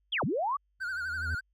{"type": "linear two-way sweep", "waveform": "sine", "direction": "down then up", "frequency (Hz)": [3520, 110, 1197], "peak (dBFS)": -27, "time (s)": [0.12, 0.57], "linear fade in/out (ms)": 10, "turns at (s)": 0.24}
{"type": "tone with exponential growth", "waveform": "triangle", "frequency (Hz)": 81.4, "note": "E2", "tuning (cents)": -21, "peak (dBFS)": -27, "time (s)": [0.79, 1.35], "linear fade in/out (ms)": 5, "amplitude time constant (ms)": 120}
{"type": "tone with vibrato", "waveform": "triangle", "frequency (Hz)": 1480, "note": "F#6", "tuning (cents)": 0, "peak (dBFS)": -30, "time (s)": [0.8, 1.41], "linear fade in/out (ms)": 20, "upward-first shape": "sine", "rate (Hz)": 12, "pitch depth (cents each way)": 92}
{"effects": ["added 50 Hz sine -70 dBFS peak until 1.53 s"]}